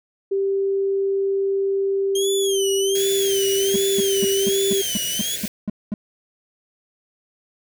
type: tone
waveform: sine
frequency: 392 Hz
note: G4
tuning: in tune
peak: -18 dBFS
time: 0.31-4.82 s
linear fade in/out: 10 ms
type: tone with vibrato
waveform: 20% pulse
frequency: 3177 Hz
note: G7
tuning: 23 cents sharp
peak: -18 dBFS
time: 2.15-5.36 s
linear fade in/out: 5 ms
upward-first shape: sine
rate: 1.3 Hz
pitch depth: 150 cents each way
type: band-stop noise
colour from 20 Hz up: white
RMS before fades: -30 dBFS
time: 2.95-5.48 s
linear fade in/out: 2 ms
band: 690 to 1500 Hz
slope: 96 dB/octave
type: tone bursts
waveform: triangle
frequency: 207.7 Hz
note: G#3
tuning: in tune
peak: -18 dBFS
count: 10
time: 3.74-5.94 s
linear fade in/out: 2 ms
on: 22 ms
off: 220 ms
effects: none